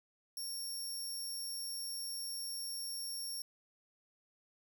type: tone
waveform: 20% pulse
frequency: 5510 Hz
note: F8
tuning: 24 cents flat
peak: -34 dBFS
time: 0.37-3.42 s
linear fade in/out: 2 ms
effects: none